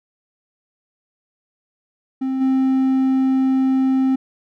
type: tone with level steps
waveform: triangle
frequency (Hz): 263.7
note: C4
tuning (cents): +14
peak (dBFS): -17 / -12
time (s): 2.21-4.16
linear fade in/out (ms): 10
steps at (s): 2.4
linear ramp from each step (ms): 20
effects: none